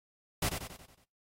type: noise with echo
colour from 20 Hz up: pink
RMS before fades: -31 dBFS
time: 0.42-0.49 s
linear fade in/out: 5 ms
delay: 92 ms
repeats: 6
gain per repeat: -6 dB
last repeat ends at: 1.042 s
effects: noise-tail reverb RT60 0.3 s tail -23 dB re dry + AAC 48 kbps